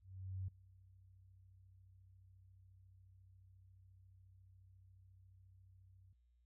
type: tone with ADSR envelope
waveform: sine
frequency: 94.2 Hz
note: F#2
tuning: 32 cents sharp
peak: -40 dBFS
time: 0.01-6.13 s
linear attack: 470 ms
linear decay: 5 ms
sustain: -23 dB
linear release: 3 ms
effects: noise-tail reverb RT60 0.1 s tail -20 dB re dry + added 60 Hz sine -70 dBFS peak until 6.45 s